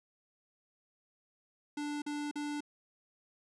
square tone bursts, 293.7 Hz, D4, in tune, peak -36 dBFS, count 3, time 1.77-2.606 s, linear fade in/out 5 ms, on 250 ms, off 43 ms, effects resampled to 22050 Hz + 13-bit

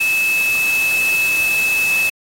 sine tone in noise, 2605 Hz, E7, 21 cents flat, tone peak -14 dBFS, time 0-2.1 s, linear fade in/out 10 ms, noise white, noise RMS -26 dBFS, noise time 0-2.1 s, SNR +9 dB, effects AAC 48 kbps

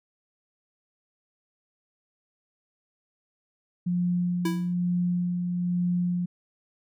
sine tone with tremolo, 177 Hz, F3, 23 cents sharp, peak -22 dBFS, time 3.86-6.26 s, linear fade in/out 10 ms, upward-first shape sine, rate 1.1 Hz, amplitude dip 35%
square tone with exponential decay, 329.6 Hz, E4, in tune, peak -24 dBFS, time 4.45-4.74 s, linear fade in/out 5 ms, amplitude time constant 62 ms
effects none

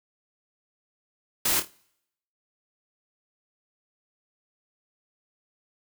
white noise with echo, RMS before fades -24 dBFS, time 1.45-1.6 s, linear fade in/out 5 ms, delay 26 ms, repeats 4, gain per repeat -9 dB, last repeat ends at 1.704 s, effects noise-tail reverb RT60 0.8 s tail -26 dB re dry

